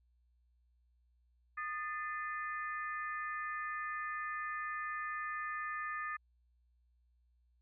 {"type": "harmonic tone with a mistuned harmonic", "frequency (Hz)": 410, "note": "G#4", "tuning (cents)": -22, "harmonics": [3, 4, 5, 6], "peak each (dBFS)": [-40, -41, -49, -54], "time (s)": [1.57, 6.17], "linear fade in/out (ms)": 10, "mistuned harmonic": 4, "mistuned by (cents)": 130, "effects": ["added 60 Hz sine -69 dBFS peak until 7.61 s"]}